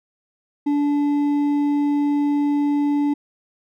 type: tone with hard clipping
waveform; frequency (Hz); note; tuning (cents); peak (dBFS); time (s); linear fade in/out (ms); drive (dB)
triangle; 289.4; D4; -25; -18; 0.66-3.14; 10; 8
effects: none